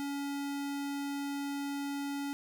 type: tone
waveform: square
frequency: 282 Hz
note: C#4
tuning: 30 cents sharp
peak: -35 dBFS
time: 0-2.33 s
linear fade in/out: 0 ms
effects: none